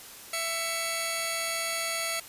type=tone pair together; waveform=10% pulse; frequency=664.7 / 2234 Hz; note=E5 / C#7; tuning=+14 / +13 cents; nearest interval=octave + major sixth; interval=2099 cents; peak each=-23 dBFS; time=0.33-2.2 s; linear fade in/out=5 ms; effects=white hiss -46 dBFS RMS until 2.28 s + resampled to 32000 Hz